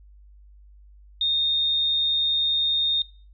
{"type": "tone", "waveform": "sine", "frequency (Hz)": 3675, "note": "A#7", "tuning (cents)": -25, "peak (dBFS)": -20, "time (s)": [1.21, 3.02], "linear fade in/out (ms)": 2, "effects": ["noise-tail reverb RT60 0.4 s tail -20 dB re dry", "added 50 Hz sine -47 dBFS peak until 3.33 s"]}